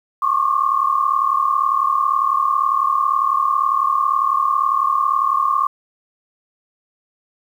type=tone cluster; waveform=sine; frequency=1078 / 1116 / 1188 Hz; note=C#6 / C#6 / D6; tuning=-49 / +11 / +20 cents; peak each=-19 dBFS; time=0.22-5.67 s; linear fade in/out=5 ms; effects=8-bit